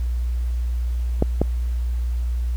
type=clicks; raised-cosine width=2 ms; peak=-4 dBFS; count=2; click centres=1.224 / 1.416 s; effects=added 60 Hz sine -20 dBFS peak until 2.56 s + pink hiss -49 dBFS RMS until 2.56 s